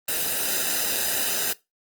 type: noise with comb filter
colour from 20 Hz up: white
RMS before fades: -25 dBFS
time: 0.08-1.53 s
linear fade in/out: 5 ms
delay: 0.9 ms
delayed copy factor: -0.7
effects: noise-tail reverb RT60 0.2 s tail -19 dB re dry + Opus 24 kbps